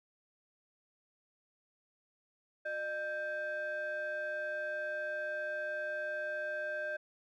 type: ring-modulated tone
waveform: triangle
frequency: 483.7 Hz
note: B4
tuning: 36 cents flat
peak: -30 dBFS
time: 2.65-6.97 s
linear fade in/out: 10 ms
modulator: 1090 Hz
effects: none